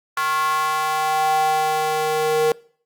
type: tone with high-pass filter sweep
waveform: square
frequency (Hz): 155.3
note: D#3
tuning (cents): -3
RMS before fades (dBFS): -20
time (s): 0.17-2.52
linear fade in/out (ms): 2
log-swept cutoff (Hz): 1200 to 500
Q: 4.8
effects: noise-tail reverb RT60 0.5 s tail -23 dB re dry + Opus 48 kbps